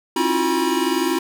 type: tone cluster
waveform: square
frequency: 269.2 / 321.5 / 342.5 / 362.1 / 964 Hz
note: C4 / E4 / F4 / F#4 / B5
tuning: +49 / -43 / -34 / -37 / -42 cents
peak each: -25 dBFS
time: 0.16-1.19 s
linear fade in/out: 5 ms
effects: none